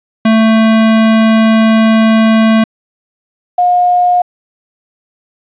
square / sine tone pair in turn, 221.9 / 715.1 Hz, A3 / F5, +15 / +41 cents, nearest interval octave + minor sixth, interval 2026 cents, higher second, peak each -6 dBFS, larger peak neither, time 0.25-2.64 / 3.58-4.22 s, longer first, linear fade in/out 5 ms, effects resampled to 8000 Hz + 7-bit

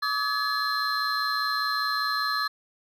triangle tone cluster, 1147 / 1272 / 1702 / 4144 Hz, D6 / D#6 / G#6 / C8, -41 / +38 / +42 / -17 cents, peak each -28 / -29 / -28 / -29 dBFS, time 0.02-2.48 s, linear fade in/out 10 ms, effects none

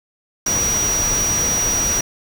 sine tone in noise, 5780 Hz, F#8, 41 cents flat, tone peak -17 dBFS, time 0.46-2.01 s, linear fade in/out 5 ms, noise pink, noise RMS -24 dBFS, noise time 0.46-2.01 s, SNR +4 dB, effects none

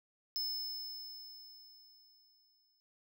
square tone with exponential decay, 5230 Hz, E8, 15 cents flat, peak -34 dBFS, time 0.36-2.8 s, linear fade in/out 0 ms, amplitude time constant 530 ms, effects none

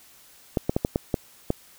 clicks, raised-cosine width 2 ms, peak -8 dBFS, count 7, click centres 0.572 / 0.695 / 0.765 / 0.849 / 0.959 / 1.142 / 1.504 s, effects white hiss -53 dBFS RMS until 1.78 s

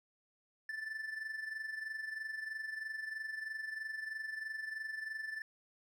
triangle tone with amplitude modulation, 1760 Hz, A6, in tune, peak -35 dBFS, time 0.69-5.42 s, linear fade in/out 2 ms, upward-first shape sine, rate 23.1 Hz, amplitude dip 65%, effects none

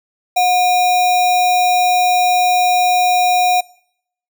sine tone with sample-and-hold, 724 Hz, F#5, 38 cents flat, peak -10 dBFS, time 0.36-3.61 s, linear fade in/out 10 ms, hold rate 3150 Hz, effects noise-tail reverb RT60 0.7 s tail -24 dB re dry

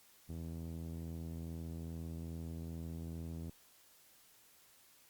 5% pulse tone with low-pass filter, 82.41 Hz, E2, in tune, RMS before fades -44 dBFS, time 0.29-3.5 s, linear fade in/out 5 ms, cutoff 180 Hz, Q 0.79, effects white hiss -65 dBFS RMS until 5.09 s + Opus 48 kbps

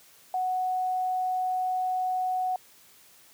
sine tone, 740 Hz, F#5, in tune, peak -25 dBFS, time 0.34-2.56 s, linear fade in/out 2 ms, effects white hiss -56 dBFS RMS until 3.33 s + high-pass 80 Hz 12 dB/octave

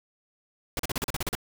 pink noise bursts, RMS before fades -29 dBFS, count 10, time 0.77-1.352 s, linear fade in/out 2 ms, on 24 ms, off 38 ms, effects none

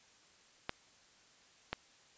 clicks, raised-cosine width 0.3 ms, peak -19 dBFS, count 2, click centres 0.694 / 1.73 s, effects white hiss -64 dBFS RMS until 2.17 s + resampled to 16000 Hz

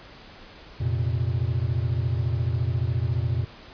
triangle chord, F suspended fourth, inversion none, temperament equal, 87.31 / 116.54 / 130.81 Hz, F2 / Bb2 / C3, 0 / 0 / 0 cents, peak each -25 / -23 / -27 dBFS, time 0.8-3.45 s, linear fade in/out 10 ms, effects pink hiss -46 dBFS RMS until 3.73 s + resampled to 11025 Hz

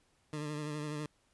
20% pulse tone with vibrato, 150 Hz, D3, 37 cents sharp, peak -32 dBFS, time 0.33-1.06 s, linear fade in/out 2 ms, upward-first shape sine, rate 12 Hz, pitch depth 35 cents each way, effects pink hiss -72 dBFS RMS until 1.33 s + resampled to 24000 Hz

